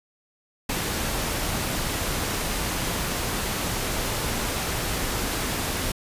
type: noise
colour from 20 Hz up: pink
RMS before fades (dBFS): -27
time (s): 0.69-5.92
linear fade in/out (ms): 5
effects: resampled to 32000 Hz